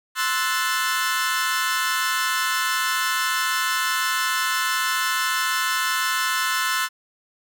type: chord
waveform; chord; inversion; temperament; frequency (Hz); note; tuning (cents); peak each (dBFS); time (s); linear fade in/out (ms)
sawtooth; F# half-diminished seventh; second; equal; 1046.5 / 1318.5 / 1480 / 1760; C6 / E6 / F#6 / A6; 0 / 0 / 0 / 0; -23; 0.15-6.89; 50
effects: none